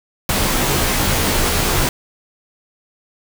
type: noise with comb filter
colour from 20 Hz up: pink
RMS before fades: -17 dBFS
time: 0.29-1.89 s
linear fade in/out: 2 ms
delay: 18 ms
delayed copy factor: -0.8
effects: none